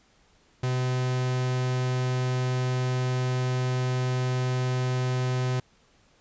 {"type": "tone", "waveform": "45% pulse", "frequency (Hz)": 127.1, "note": "C3", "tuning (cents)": -50, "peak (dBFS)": -24, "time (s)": [0.63, 5.6], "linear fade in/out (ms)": 5, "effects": ["pink hiss -62 dBFS RMS until 6.2 s", "resampled to 16000 Hz"]}